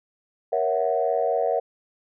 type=chord; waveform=sine; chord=F# dominant seventh; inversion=first; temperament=equal with one note detuned; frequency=470.5 / 554.4 / 659.3 / 740 Hz; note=A#4 / C#5 / E5 / F#5; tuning=+16 / 0 / 0 / 0 cents; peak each=-25 / -26 / -25 / -26 dBFS; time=0.52-1.6 s; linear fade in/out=10 ms; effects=tanh soft clip ceiling -10 dBFS